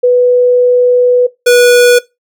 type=tone pair in turn; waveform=sine / square; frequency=493.9 / 487.7 Hz; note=B4 / B4; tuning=0 / -22 cents; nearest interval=unison; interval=22 cents; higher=first; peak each=-4 dBFS; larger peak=neither; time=0.03-1.27 / 1.46-1.99 s; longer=first; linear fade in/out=10 ms; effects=noise-tail reverb RT60 0.2 s tail -19 dB re dry

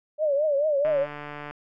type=tone with vibrato; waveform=sine; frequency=587.3 Hz; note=D5; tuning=in tune; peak=-20 dBFS; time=0.18-1.07 s; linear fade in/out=50 ms; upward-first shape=triangle; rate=4.6 Hz; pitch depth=140 cents each way
type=click train; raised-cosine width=0.5 ms; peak=-22 dBFS; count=98; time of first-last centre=0.85-1.51 s; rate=147 Hz
effects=none

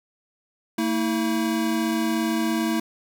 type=tone pair together; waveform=square; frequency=226.3 / 323.6 Hz; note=A3 / E4; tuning=+49 / -32 cents; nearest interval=tritone; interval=619 cents; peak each=-25 dBFS; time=0.78-2.8 s; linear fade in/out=5 ms; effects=none

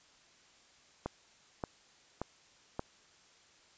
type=click train; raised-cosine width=1 ms; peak=-21 dBFS; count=4; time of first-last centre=1.06-2.794 s; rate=1.73 Hz; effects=white hiss -63 dBFS RMS until 3.77 s + resampled to 16000 Hz

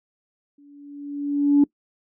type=tone with exponential growth; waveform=sine; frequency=286.6 Hz; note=D4; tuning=42 cents flat; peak=-9 dBFS; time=0.58-1.64 s; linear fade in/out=5 ms; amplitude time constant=230 ms; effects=noise-tail reverb RT60 0.1 s tail -23 dB re dry + tanh soft clip ceiling -8 dBFS

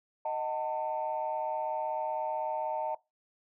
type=chord; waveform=sine; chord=D# diminished; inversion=none; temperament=just; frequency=622.3 / 746.7 / 896 Hz; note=D#5 / F#5 / A5; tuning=0 / +16 / +31 cents; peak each=-34 / -37 / -32 dBFS; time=0.25-2.95 s; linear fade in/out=5 ms; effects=noise-tail reverb RT60 0.2 s tail -19 dB re dry + tanh soft clip ceiling -23 dBFS

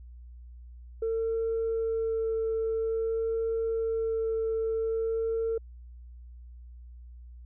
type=tone with vibrato; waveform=sine; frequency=450 Hz; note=A4; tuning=39 cents sharp; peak=-25 dBFS; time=1.02-5.58 s; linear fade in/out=5 ms; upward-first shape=sine; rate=0.5 Hz; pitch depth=11 cents each way; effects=tanh soft clip ceiling -23 dBFS + added 60 Hz sine -44 dBFS peak until 7.45 s

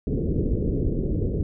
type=low-pass noise; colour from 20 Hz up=pink; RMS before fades=-24 dBFS; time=0.07-1.43 s; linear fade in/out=2 ms; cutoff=480 Hz; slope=48 dB/octave; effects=none

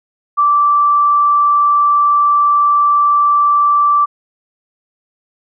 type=tone; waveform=sine; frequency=1167 Hz; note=D6; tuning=11 cents flat; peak=-8 dBFS; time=0.37-4.06 s; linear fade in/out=20 ms; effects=none

